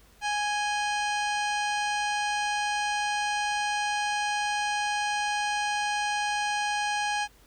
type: harmonic tone with a mistuned harmonic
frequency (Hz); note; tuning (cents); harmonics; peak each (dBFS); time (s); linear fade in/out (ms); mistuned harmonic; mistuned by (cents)
830.6; G#5; 0; 1 / 2 / 3 / 4 / 5 / 6 / 7 / 8 / 10; -28 / -32 / -35 / -38 / -41 / -43 / -43 / -44 / -44; 0.21-7.28; 50; 4; -99
effects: added 50 Hz sine -59 dBFS peak until 7.46 s + pink hiss -59 dBFS RMS until 7.46 s